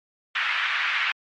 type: band-pass noise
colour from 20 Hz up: pink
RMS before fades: -25 dBFS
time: 0.35-1.12 s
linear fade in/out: 5 ms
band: 1400 to 2800 Hz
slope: 24 dB/octave
effects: MP3 48 kbps